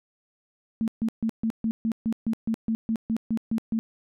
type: tone bursts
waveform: sine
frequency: 224.4 Hz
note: A3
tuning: 34 cents sharp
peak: -22 dBFS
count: 15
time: 0.81-3.79 s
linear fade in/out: 0 ms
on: 68 ms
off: 140 ms
effects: none